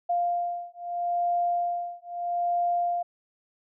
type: beating tone pair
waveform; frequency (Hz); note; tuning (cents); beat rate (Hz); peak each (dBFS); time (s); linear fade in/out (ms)
sine; 698.5 / 699.28; F5 / F5; 0 / +2; 0.78; -28; 0.09-3.03; 10
effects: none